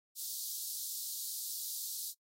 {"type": "high-pass noise", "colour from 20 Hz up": "white", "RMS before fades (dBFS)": -40, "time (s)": [0.15, 2.14], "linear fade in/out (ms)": 50, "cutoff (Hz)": 3800, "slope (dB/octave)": 48, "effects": ["noise-tail reverb RT60 0.1 s tail -20 dB re dry", "AAC 48 kbps"]}